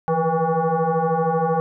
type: tone with frequency modulation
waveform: sine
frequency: 155.56 Hz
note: D#3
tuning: in tune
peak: -17 dBFS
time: 0.08-1.6 s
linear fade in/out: 0 ms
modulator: 324 Hz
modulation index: 2.7
effects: none